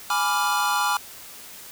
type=chord; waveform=square; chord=G# diminished seventh; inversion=none; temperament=equal; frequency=830.6 / 987.8 / 1174.7 / 1396.9 Hz; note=G#5 / B5 / D6 / F6; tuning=0 / 0 / 0 / 0 cents; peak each=-27 dBFS; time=0.1-0.97 s; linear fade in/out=2 ms; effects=white hiss -42 dBFS RMS until 1.71 s